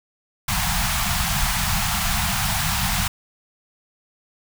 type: band-stop noise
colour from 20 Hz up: pink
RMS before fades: -22 dBFS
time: 0.48-3.08 s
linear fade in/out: 5 ms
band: 210 to 680 Hz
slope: 96 dB/octave
effects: none